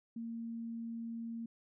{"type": "tone", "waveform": "sine", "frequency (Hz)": 230.1, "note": "A#3", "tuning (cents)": -22, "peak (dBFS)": -39, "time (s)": [0.16, 1.46], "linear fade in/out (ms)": 5, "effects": []}